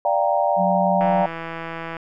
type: chord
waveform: sine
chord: G minor seventh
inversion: second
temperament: equal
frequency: 587.3 / 698.5 / 784 / 932.3 Hz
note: D5 / F5 / G5 / Bb5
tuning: 0 / 0 / 0 / 0 cents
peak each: -21 / -22 / -22 / -24 dBFS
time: 0.05-1.26 s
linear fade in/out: 2 ms
type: tone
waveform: sine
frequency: 183.7 Hz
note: F#3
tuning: 12 cents flat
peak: -22 dBFS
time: 0.56-1.27 s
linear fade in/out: 50 ms
type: click train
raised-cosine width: 0.5 ms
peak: -16 dBFS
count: 159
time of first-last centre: 1.01-1.968 s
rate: 165 Hz
effects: none